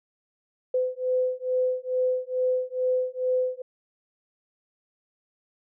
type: beating tone pair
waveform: sine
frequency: 507 / 509.3 Hz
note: B4 / C5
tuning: +45 / -47 cents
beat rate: 2.3 Hz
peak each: -26 dBFS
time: 0.74-3.62 s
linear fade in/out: 5 ms
effects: none